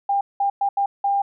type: tone bursts at uneven times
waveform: sine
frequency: 799 Hz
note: G5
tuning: 33 cents sharp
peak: -17 dBFS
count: 5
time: 0.09-0.21 / 0.4-0.5 / 0.61-0.69 / 0.77-0.86 / 1.04-1.22 s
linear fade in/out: 5 ms
effects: none